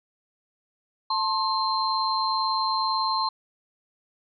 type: tone cluster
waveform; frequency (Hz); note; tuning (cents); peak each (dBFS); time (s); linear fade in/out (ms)
sine; 880 / 1062 / 4146; A5 / C6 / C8; 0 / +25 / -17; -28 / -25 / -28; 1.1-3.29; 5
effects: none